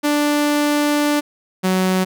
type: tone pair in turn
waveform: sawtooth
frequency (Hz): 294 / 186.39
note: D4 / F#3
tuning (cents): +2 / +13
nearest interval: minor sixth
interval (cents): 789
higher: first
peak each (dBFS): -11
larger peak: neither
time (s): 0.03-1.21 / 1.63-2.05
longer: first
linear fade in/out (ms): 20
effects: none